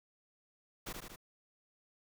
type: noise with echo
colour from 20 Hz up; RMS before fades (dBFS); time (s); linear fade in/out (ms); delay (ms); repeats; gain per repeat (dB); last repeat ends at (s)
pink; -42; 0.86-0.93; 10; 77; 3; -3; 1.161
effects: none